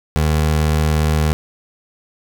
25% pulse tone, 77 Hz, D#2, 17 cents flat, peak -10 dBFS, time 0.16-1.33 s, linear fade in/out 0 ms, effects none

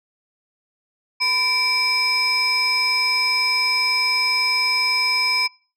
sine tone cluster, 1002 / 2330 / 5110 Hz, B5 / D7 / D#8, +25 / -14 / +45 cents, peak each -25 / -19 / -18 dBFS, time 1.2-5.48 s, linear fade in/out 20 ms, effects noise-tail reverb RT60 0.4 s tail -26 dB re dry + tanh soft clip ceiling -13 dBFS

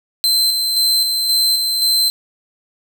40% pulse tone with tremolo, 4094 Hz, C8, 38 cents flat, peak -11 dBFS, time 0.24-2.1 s, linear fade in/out 0 ms, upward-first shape square, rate 1.9 Hz, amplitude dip 35%, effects none

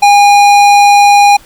sine tone with tanh clipping, 814 Hz, G#5, 35 cents flat, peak -4 dBFS, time 0.02-1.37 s, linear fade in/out 10 ms, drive 18 dB, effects pink hiss -40 dBFS RMS until 1.45 s

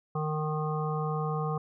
harmonic tone, 153.7 Hz, D#3, 21 cents flat, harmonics 1 / 3 / 5 / 7 / 8, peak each -30 / -35 / -37 / -38 / -39 dBFS, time 0.15-1.58 s, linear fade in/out 5 ms, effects none

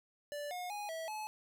square tone with pitch steps, 584 / 720 / 827 / 650 / 858 Hz, D5 / F#5 / G#5 / E5 / A5, -10 / -47 / -8 / -24 / -44 cents, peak -40 dBFS, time 0.32-1.27 s, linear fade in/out 0 ms, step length 190 ms, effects none

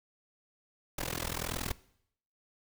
pink noise with amplitude modulation, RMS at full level -32 dBFS, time 0.98-1.72 s, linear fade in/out 5 ms, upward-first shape sine, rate 41.4 Hz, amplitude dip 100%, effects noise-tail reverb RT60 0.7 s tail -20 dB re dry

